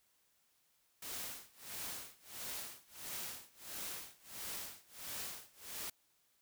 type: noise with tremolo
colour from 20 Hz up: white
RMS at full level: -43 dBFS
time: 1.02-5.9 s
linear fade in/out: 5 ms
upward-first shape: sine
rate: 1.5 Hz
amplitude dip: 95%
effects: white hiss -75 dBFS RMS until 6.41 s